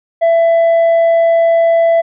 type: tone with tanh clipping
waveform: sine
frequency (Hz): 667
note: E5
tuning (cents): +20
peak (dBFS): -8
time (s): 0.21-2.02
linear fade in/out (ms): 20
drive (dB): 3
effects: none

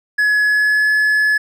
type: tone with pitch glide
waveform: triangle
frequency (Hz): 1693 to 1709.7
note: G#6 to G#6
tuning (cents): +33 to +50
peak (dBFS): -10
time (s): 0.18-1.38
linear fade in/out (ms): 10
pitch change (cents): +17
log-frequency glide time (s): 0.44-0.9
effects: none

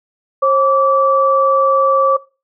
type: tone pair together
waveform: sine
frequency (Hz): 538 / 1156.9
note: C5 / D6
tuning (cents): +48 / -26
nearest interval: octave + minor second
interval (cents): 1326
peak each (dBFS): -12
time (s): 0.42-2.17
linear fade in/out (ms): 10
effects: noise-tail reverb RT60 0.3 s tail -20 dB re dry

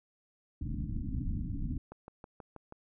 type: low-pass noise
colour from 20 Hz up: pink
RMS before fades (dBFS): -35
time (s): 0.61-1.78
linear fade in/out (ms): 5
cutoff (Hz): 300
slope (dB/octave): 96
type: click train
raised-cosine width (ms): 1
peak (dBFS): -32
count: 6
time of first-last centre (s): 1.92-2.724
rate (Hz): 6.22
effects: none

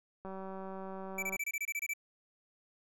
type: click train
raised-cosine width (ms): 1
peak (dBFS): -31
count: 213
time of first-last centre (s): 0.25-1.36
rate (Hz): 191
type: tone bursts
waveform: square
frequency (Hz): 2319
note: D7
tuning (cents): -22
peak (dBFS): -34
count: 11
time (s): 1.18-1.936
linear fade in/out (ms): 5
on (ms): 46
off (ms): 25
effects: none

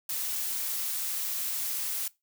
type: noise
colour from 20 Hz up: blue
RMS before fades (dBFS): -32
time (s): 0.09-2.08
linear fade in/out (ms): 5
effects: noise-tail reverb RT60 0.2 s tail -20 dB re dry

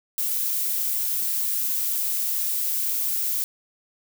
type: noise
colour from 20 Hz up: violet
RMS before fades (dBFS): -25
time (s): 0.18-3.44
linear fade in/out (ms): 0
effects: none

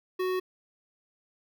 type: tone with notch filter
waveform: square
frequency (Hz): 370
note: F#4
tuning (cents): 0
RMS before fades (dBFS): -29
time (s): 0.19-0.4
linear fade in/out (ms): 10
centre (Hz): 7700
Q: 0.58
effects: none

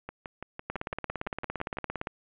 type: two click trains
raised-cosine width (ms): 0.5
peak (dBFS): -17 / -22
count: 25 / 11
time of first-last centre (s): 0.7-2.071 / 0.09-1.771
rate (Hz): 17.5 / 5.95
effects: resampled to 8000 Hz + 8-bit

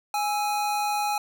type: tone pair together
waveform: square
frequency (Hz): 830.6 / 1318.5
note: G#5 / E6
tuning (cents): 0 / 0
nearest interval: minor sixth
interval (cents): 800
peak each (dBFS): -25 / -35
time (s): 0.14-1.18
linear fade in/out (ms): 2
effects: none

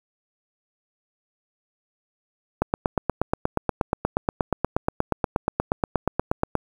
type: click train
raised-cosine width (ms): 1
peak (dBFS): -6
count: 34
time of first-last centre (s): 2.62-6.553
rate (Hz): 8.39
effects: 7-bit

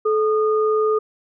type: tone pair together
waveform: sine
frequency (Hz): 432.7 / 1223.9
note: A4 / D#6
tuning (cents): -29 / -29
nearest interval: octave + tritone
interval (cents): 1800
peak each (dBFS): -16 / -23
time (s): 0.05-0.99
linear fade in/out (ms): 10
effects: none

